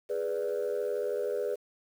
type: chord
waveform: sine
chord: G# diminished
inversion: none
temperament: equal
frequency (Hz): 415.3 / 493.9 / 587.3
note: G#4 / B4 / D5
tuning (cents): 0 / 0 / 0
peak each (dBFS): -31 / -31 / -34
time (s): 0.09-1.56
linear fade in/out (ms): 20
effects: tanh soft clip ceiling -24 dBFS + 9-bit